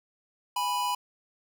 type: tone pair together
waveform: square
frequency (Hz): 827 / 987.8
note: G#5 / B5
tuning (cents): -8 / 0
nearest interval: minor third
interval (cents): 308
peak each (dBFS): -34 / -28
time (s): 0.56-0.95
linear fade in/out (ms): 5
effects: none